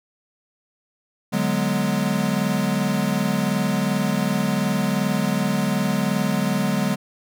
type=chord; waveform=square; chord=G# half-diminished seventh; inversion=second; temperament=equal; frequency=146.83 / 185 / 207.7 / 246.9 Hz; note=D3 / F#3 / G#3 / B3; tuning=0 / 0 / 0 / 0 cents; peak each=-28 / -25 / -24 / -28 dBFS; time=1.32-6.96 s; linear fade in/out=20 ms; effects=none